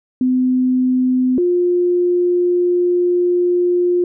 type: tone pair in turn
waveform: sine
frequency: 254.8 / 354.3 Hz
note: C4 / F4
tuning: -46 / +25 cents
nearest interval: tritone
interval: 571 cents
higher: second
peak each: -12 dBFS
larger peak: neither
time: 0.21-1.38 / 1.38-4.04 s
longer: second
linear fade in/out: 2 ms
effects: none